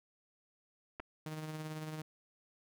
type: clicks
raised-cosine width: 0.5 ms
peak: -29 dBFS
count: 2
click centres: 0.998 / 1.001 s
type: tone with tremolo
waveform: sawtooth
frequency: 155.56 Hz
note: D#3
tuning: in tune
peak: -35 dBFS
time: 1.26-2.02 s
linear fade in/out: 2 ms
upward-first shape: triangle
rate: 18 Hz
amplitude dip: 45%
effects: none